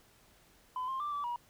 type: tone with pitch steps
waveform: sine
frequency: 1013 / 1058 / 1179 / 1156 / 959 Hz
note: B5 / C6 / D6 / D6 / A#5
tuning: +44 / +19 / +6 / -28 / +49 cents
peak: -32 dBFS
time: 0.76-1.36 s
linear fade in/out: 2 ms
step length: 120 ms
effects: tanh soft clip ceiling -31 dBFS + pink hiss -64 dBFS RMS until 1.49 s